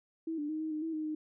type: tone with pitch steps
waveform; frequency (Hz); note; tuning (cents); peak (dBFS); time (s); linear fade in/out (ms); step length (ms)
sine; 324.7 / 294.8 / 311.4 / 315.2 / 306.7 / 324.5 / 310.4 / 308.1; E4 / D4 / D#4 / D#4 / D#4 / E4 / D#4 / D#4; -26 / +7 / +2 / +23 / -25 / -27 / -4 / -17; -33; 0.27-1.15; 5; 110
effects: none